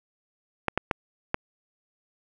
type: clicks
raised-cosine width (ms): 0.5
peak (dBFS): -8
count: 4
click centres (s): 0.683 / 0.776 / 0.912 / 1.344
effects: none